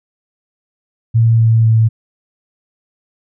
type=tone with pitch steps; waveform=sine; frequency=114.3 / 113.12 / 111.95 Hz; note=A#2 / A2 / A2; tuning=-34 / +48 / +30 cents; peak=-7 dBFS; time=1.14-1.89 s; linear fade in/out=20 ms; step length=250 ms; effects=none